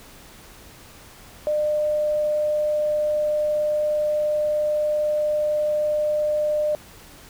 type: tone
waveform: sine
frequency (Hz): 602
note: D5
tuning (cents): +43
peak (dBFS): -19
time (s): 1.47-6.75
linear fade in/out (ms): 0
effects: pink hiss -46 dBFS RMS until 7.29 s